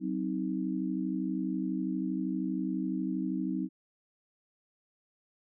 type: chord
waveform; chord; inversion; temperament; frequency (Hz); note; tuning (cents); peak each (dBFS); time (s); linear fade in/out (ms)
sine; C diminished; second; just; 188.37 / 261.6 / 314; Gb3 / C4 / Eb4; +31 / 0 / +16; -34; 0-3.69; 50
effects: none